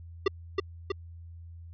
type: tone with echo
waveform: square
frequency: 392 Hz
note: G4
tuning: in tune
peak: -21 dBFS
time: 0.26-0.28 s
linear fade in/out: 5 ms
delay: 320 ms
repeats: 2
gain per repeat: -3 dB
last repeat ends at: 0.92 s
effects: added 84 Hz sine -43 dBFS peak until 1.73 s + resampled to 11025 Hz